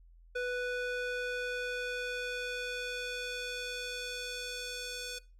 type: tone with band-pass filter sweep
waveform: square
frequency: 494.4 Hz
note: B4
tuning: 2 cents sharp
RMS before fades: -37 dBFS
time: 0.35-5.19 s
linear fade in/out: 10 ms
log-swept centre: 1300 to 5100 Hz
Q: 0.89
effects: noise-tail reverb RT60 0.3 s tail -21 dB re dry + added 42 Hz sine -55 dBFS peak until 5.39 s